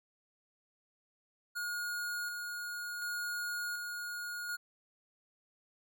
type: tone with tremolo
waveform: square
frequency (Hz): 1436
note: F6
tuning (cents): +48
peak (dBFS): -36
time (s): 1.55-4.57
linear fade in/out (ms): 20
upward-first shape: square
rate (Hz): 0.68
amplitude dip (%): 30
effects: none